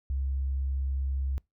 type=tone; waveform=sine; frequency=67.5 Hz; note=C#2; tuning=45 cents flat; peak=-26 dBFS; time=0.1-1.38 s; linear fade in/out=0 ms; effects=noise-tail reverb RT60 0.2 s tail -26 dB re dry + tanh soft clip ceiling -22 dBFS